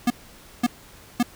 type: tone bursts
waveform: square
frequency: 241.6 Hz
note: B3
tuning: 38 cents flat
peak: -17 dBFS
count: 3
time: 0.07-1.229 s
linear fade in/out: 5 ms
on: 33 ms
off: 530 ms
effects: pink hiss -48 dBFS RMS until 1.35 s